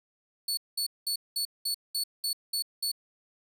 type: tone bursts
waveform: sawtooth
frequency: 4435 Hz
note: C#8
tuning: in tune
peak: -25 dBFS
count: 9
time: 0.48-2.917 s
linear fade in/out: 5 ms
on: 93 ms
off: 200 ms
effects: none